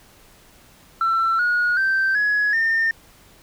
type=tone with pitch steps; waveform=sine; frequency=1342 / 1446.7 / 1559.5 / 1681.1 / 1812.2 Hz; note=E6 / F#6 / G6 / G#6 / A#6; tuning=+31 / -39 / -9 / +21 / -49 cents; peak=-15 dBFS; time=1.01-2.91 s; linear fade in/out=2 ms; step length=380 ms; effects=tanh soft clip ceiling -14 dBFS + pink hiss -51 dBFS RMS until 3.42 s